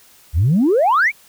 sine exponential sweep, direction up, 68.9 to 2421 Hz, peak -10 dBFS, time 0.33-1.12 s, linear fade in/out 50 ms, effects tanh soft clip ceiling -8 dBFS + white hiss -49 dBFS RMS until 1.28 s

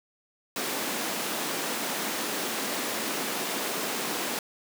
pink high-pass noise, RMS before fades -31 dBFS, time 0.56-4.39 s, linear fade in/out 2 ms, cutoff 220 Hz, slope 24 dB/octave, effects none

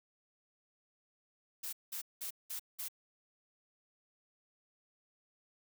blue noise bursts, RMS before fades -41 dBFS, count 5, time 1.63-2.885 s, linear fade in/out 10 ms, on 99 ms, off 190 ms, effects none

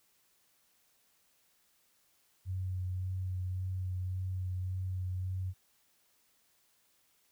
sine tone with vibrato, 92.5 Hz, F#2, in tune, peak -33 dBFS, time 2.45-5.54 s, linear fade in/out 50 ms, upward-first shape sine, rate 1.8 Hz, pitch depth 16 cents each way, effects white hiss -71 dBFS RMS until 7.31 s

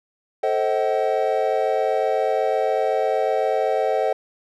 triangle chord, A diminished seventh, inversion none, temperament just, 440 / 528 / 633.6 / 760.3 Hz, A4 / C5 / Eb5 / Gb5, 0 / +16 / +31 / +47 cents, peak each -22 dBFS, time 0.43-4.13 s, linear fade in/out 5 ms, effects none

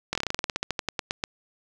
slowing click train, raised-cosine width 0.2 ms, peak -9 dBFS, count 19, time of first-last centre 0.13-1.239 s, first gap 22 ms, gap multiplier 1.11, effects none

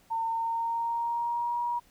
sine tone with pitch glide, 908 to 955.9 Hz, A#5 to A#5, -46 to +43 cents, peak -27 dBFS, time 0.1-1.8 s, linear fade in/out 20 ms, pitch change +89 cents, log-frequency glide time 0.25-1.61 s, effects pink hiss -62 dBFS RMS until 1.9 s

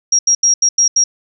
sine tone bursts at uneven times, 5640 Hz, F8, 16 cents sharp, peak -8 dBFS, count 6, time 0.12-0.19 / 0.27-0.35 / 0.43-0.54 / 0.62-0.69 / 0.78-0.88 / 0.96-1.04 s, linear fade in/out 5 ms, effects none

